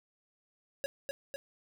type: tone with echo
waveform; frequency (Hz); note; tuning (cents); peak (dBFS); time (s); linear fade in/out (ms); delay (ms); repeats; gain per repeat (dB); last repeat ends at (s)
square; 554.4; C#5; 0; -32; 0.84-0.86; 0; 250; 2; -3; 1.36
effects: none